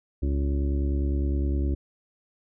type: harmonic tone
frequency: 69.9 Hz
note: C#2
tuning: 15 cents sharp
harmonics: 1 / 2 / 3 / 4 / 5 / 6 / 8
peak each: -23 / -36 / -38 / -33 / -35 / -46 / -47 dBFS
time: 0.22-1.75 s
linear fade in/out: 10 ms
effects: none